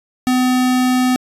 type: tone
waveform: square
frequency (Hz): 253.1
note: B3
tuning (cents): +43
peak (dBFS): -13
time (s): 0.27-1.16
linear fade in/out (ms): 0
effects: resampled to 32000 Hz